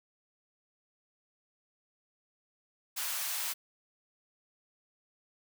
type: high-pass noise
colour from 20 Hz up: white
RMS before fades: -35 dBFS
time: 2.96-3.54 s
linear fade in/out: 20 ms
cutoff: 740 Hz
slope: 24 dB/octave
effects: none